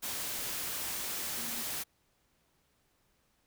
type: tone in noise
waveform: sine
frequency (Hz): 233.8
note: A#3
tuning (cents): +5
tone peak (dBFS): -47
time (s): 1.37-1.64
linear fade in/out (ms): 20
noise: white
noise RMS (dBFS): -37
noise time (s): 0.02-1.84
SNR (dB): -13
effects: pink hiss -73 dBFS RMS until 3.46 s